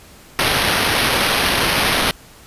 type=noise with sample-and-hold; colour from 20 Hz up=violet; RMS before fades=-17 dBFS; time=0.39-2.11 s; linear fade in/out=0 ms; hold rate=7350 Hz; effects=pink hiss -44 dBFS RMS until 2.46 s + resampled to 32000 Hz